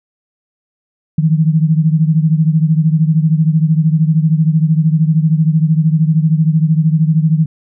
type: beating tone pair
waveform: sine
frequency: 155.56 / 168.56 Hz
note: D#3 / E3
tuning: 0 / +39 cents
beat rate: 13 Hz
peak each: -10 / -14 dBFS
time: 1.18-7.46 s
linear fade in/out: 5 ms
effects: none